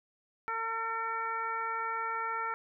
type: harmonic tone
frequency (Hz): 452.8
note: A4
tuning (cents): +50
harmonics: 1 / 2 / 3 / 4 / 5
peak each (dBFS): -44 / -37 / -34 / -42 / -43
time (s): 0.48-2.54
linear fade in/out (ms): 0
effects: none